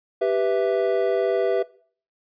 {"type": "chord", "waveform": "triangle", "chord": "E minor", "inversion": "first", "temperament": "equal", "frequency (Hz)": [392, 493.9, 659.3], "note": ["G4", "B4", "E5"], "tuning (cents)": [0, 0, 0], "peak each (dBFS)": -21, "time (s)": [0.21, 1.63], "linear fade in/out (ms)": 10, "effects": ["noise-tail reverb RT60 0.5 s tail -21 dB re dry", "resampled to 11025 Hz"]}